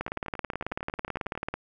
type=two click trains; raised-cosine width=0.5 ms; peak=-24 / -15 dBFS; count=15 / 29; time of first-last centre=0.08-1.353 / 0.01-1.54 s; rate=11 / 18.3 Hz; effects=none